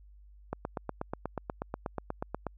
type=click train; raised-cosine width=1 ms; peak=-19 dBFS; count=17; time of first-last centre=0.53-2.467 s; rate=8.26 Hz; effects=added 50 Hz sine -52 dBFS peak until 2.57 s